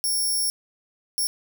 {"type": "tone bursts at uneven times", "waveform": "10% pulse", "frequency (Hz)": 5480, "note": "F8", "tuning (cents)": -34, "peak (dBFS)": -16, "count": 2, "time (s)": [[0.04, 0.5], [1.18, 1.27]], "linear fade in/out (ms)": 0, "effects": []}